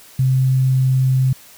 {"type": "tone with quantisation", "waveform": "sine", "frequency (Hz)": 130.81, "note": "C3", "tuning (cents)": 0, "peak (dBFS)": -12, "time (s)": [0.19, 1.33], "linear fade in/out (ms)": 5, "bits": 7, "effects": ["white hiss -44 dBFS RMS until 1.57 s"]}